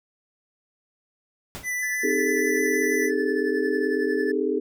pink noise with exponential decay, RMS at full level -33 dBFS, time 1.55-1.78 s, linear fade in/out 0 ms, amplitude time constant 49 ms
square tone with vibrato, 1989 Hz, B6, 12 cents sharp, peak -26 dBFS, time 1.63-3.11 s, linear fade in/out 50 ms, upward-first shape square, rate 6.3 Hz, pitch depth 9 cents each way
triangle tone with tremolo, 1744 Hz, A6, 16 cents flat, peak -26 dBFS, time 1.82-4.32 s, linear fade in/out 10 ms, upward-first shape triangle, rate 11 Hz, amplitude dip 65%
sine chord, A half-diminished seventh, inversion first, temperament equal with one note detuned, 261.6 / 311.1 / 401.9 / 440 Hz, C4 / Eb4 / G4 / A4, 0 / 0 / +43 / 0 cents, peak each -29 / -28 / -25 / -27 dBFS, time 2.03-4.6 s, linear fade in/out 10 ms
effects none

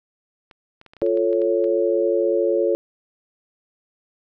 clicks, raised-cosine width 0.3 ms, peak -29 dBFS, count 11, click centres 0.512 / 0.814 / 0.863 / 0.935 / 0.967 / 1.016 / 1.064 / 1.173 / 1.33 / 1.418 / 1.642 s
sine chord, F augmented, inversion none, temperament equal, 349.2 / 440 / 554.4 Hz, F4 / A4 / C#5, 0 / 0 / 0 cents, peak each -21 dBFS, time 1.02-2.75 s, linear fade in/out 0 ms
effects none

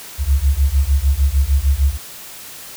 sine beating tone pair, 66.1 / 72.7 Hz, C2 / D2, +18 / -17 cents, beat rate 6.6 Hz, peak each -15 dBFS, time 0.18-1.98 s, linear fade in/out 50 ms, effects white hiss -35 dBFS RMS until 2.76 s

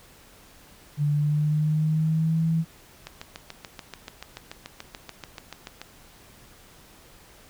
sine tone with pitch glide, 146.83 to 162.92 Hz, D3 to E3, 0 to -20 cents, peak -20 dBFS, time 0.97-2.65 s, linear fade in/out 50 ms, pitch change +180 cents, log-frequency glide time 1.12-2.45 s
click train, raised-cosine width 0.2 ms, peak -19 dBFS, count 20, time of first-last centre 3.07-5.816 s, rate 6.92 Hz
effects pink hiss -52 dBFS RMS until 7.49 s

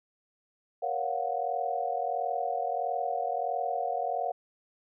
sine chord, Gb major seventh, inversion first, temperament equal with one note detuned, 472.4 / 554.4 / 698.5 / 740 Hz, Bb4 / Db5 / F5 / Gb5, +23 / 0 / 0 / 0 cents, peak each -37 / -36 / -32 / -32 dBFS, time 0.82-4.32 s, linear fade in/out 10 ms, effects none

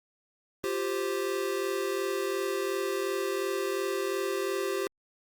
square chord, F suspended second, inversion none, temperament equal, 349.2 / 392 / 523.3 Hz, F4 / G4 / C5, 0 / 0 / 0 cents, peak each -36 / -31 / -37 dBFS, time 0.64-4.87 s, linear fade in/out 0 ms, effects Opus 48 kbps

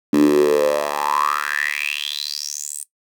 10% pulse tone with high-pass filter sweep, 73.42 Hz, D2, in tune, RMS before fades -19 dBFS, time 0.13-2.84 s, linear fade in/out 5 ms, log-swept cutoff 260 to 9100 Hz, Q 8.2, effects noise-tail reverb RT60 0.1 s tail -17 dB re dry

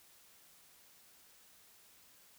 silence, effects white hiss -63 dBFS RMS until 2.38 s

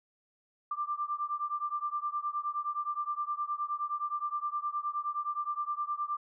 sine beating tone pair, 1180 / 1189.6 Hz, D6 / D6, +8 / +22 cents, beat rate 9.6 Hz, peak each -34 / -35 dBFS, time 0.71-6.17 s, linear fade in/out 5 ms, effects none

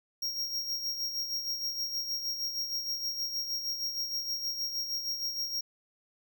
square tone with tremolo, 5588 Hz, F8, in tune, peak -30 dBFS, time 0.22-5.61 s, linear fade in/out 5 ms, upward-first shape sine, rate 6.4 Hz, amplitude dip 55%, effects none

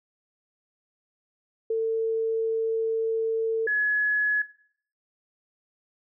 sine tone pair in turn, 448.6 / 1693.7 Hz, A4 / G#6, +34 / +34 cents, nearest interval octave + major seventh, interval 2300 cents, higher second, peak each -22 dBFS, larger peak neither, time 1.7-3.67 / 3.67-4.42 s, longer first, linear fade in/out 5 ms, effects noise-tail reverb RT60 0.6 s tail -17 dB re dry

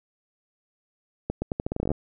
accelerating click train, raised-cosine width 2 ms, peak -13 dBFS, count 14, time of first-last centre 1.3-1.916 s, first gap 120 ms, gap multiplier 0.82, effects none

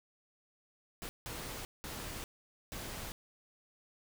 pink noise bursts at uneven times, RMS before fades -43 dBFS, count 4, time 1.02-1.09 / 1.26-1.65 / 1.84-2.24 / 2.72-3.12 s, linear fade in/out 0 ms, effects none

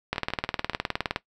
two click trains, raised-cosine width 0.3 ms, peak -9 / -19 dBFS, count 21 / 5, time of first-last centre 0.13-1.161 / 0.16-0.734 s, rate 19.4 / 6.97 Hz, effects noise-tail reverb RT60 0.1 s tail -17 dB re dry

